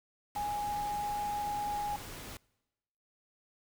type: tone in noise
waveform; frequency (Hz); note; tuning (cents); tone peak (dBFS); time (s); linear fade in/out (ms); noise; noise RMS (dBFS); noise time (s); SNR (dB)
sine; 827; G#5; -8; -32; 0.36-1.96; 2; pink; -45; 0.35-2.37; +10
effects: noise-tail reverb RT60 1.0 s tail -24 dB re dry